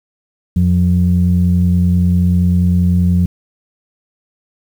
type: tone pair together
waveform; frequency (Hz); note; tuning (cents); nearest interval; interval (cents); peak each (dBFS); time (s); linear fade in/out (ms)
sine; 87.31 / 177.62; F2 / F3; 0 / +30; octave; 1230; -11; 0.56-3.26; 5
effects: tanh soft clip ceiling -3 dBFS + 7-bit